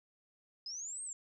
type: linear two-way sweep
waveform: sine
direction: up then down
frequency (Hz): 4978 to 8540 to 7260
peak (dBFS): -40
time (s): 0.66-1.13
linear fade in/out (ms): 2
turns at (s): 1.03
effects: none